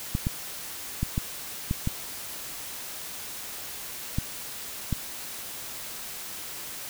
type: clicks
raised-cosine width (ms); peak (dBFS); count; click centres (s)
5; -13; 8; 0.151 / 0.269 / 1.03 / 1.179 / 1.711 / 1.874 / 4.185 / 4.927
effects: white hiss -38 dBFS RMS until 6.89 s